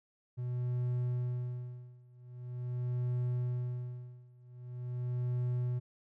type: tone with tremolo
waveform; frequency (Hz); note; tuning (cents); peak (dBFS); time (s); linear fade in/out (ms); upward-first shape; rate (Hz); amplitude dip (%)
triangle; 123.47; B2; 0; -28; 0.37-5.8; 20; sine; 0.44; 95
effects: none